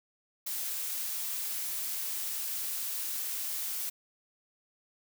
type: noise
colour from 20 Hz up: blue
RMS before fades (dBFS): -35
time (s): 0.46-3.9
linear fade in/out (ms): 10
effects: none